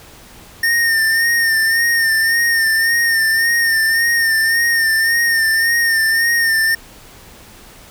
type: tone with vibrato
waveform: square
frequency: 1823 Hz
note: A#6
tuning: 39 cents flat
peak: -13 dBFS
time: 0.63-6.75 s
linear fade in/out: 5 ms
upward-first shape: sine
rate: 1.8 Hz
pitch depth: 41 cents each way
effects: pink hiss -41 dBFS RMS until 7.9 s